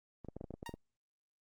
clicks, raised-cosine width 2 ms, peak -30 dBFS, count 10, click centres 0.247 / 0.286 / 0.366 / 0.411 / 0.442 / 0.507 / 0.54 / 0.629 / 0.693 / 0.74 s
sawtooth tone with exponential decay, 932.3 Hz, A#5, in tune, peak -36 dBFS, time 0.66-0.76 s, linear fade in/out 2 ms, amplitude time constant 21 ms
effects Opus 24 kbps

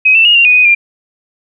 sine tone with pitch steps, 2530 / 2667 / 2864 / 2768 / 2478 / 2494 / 2393 Hz, D#7 / E7 / F7 / F7 / D#7 / D#7 / D7, +28 / +20 / +43 / -16 / -8 / +3 / +32 cents, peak -4 dBFS, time 0.05-0.75 s, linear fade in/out 10 ms, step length 100 ms, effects none

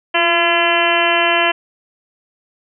harmonic tone with a mistuned harmonic, 340 Hz, F4, 46 cents flat, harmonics 1 / 2 / 3 / 4 / 5 / 6 / 7 / 8 / 9, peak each -23 / -18 / -20 / -24 / -20 / -23 / -23 / -19 / -21 dBFS, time 0.14-1.52 s, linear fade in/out 10 ms, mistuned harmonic 1, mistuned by +37 cents, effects none

